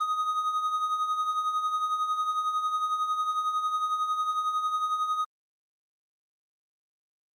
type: tone with tremolo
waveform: triangle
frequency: 1249 Hz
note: D#6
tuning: 6 cents sharp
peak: -21 dBFS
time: 0-5.25 s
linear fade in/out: 10 ms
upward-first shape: triangle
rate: 11 Hz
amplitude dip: 60%
effects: Opus 24 kbps